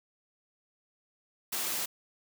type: high-pass noise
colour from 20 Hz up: white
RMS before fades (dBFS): -33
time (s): 1.52-1.86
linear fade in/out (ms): 10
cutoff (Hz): 190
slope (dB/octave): 12
effects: none